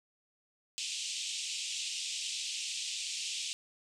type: band-pass noise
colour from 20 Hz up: pink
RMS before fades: -38 dBFS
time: 0.78-3.53 s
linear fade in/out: 0 ms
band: 2600 to 8400 Hz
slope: 48 dB/octave
effects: none